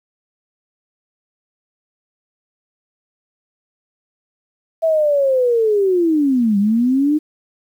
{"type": "linear two-way sweep", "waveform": "sine", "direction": "down then up", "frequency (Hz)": [659.3, 196, 309.6], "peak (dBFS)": -12, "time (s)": [4.82, 7.19], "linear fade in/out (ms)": 20, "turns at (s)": 6.58, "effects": ["8-bit"]}